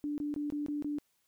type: tone bursts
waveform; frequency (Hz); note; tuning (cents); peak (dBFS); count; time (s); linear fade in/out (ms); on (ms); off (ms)
sine; 293.7; D4; 0; -32; 6; 0.04-0.985; 0; 140; 21
effects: white hiss -75 dBFS RMS until 1.27 s